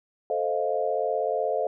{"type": "chord", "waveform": "sine", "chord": "F dominant seventh", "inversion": "first", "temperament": "equal", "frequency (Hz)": [440, 523.3, 622.3, 698.5], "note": ["A4", "C5", "Eb5", "F5"], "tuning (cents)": [0, 0, 0, 0], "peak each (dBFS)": -29, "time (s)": [0.3, 1.67], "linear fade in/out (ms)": 2, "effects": []}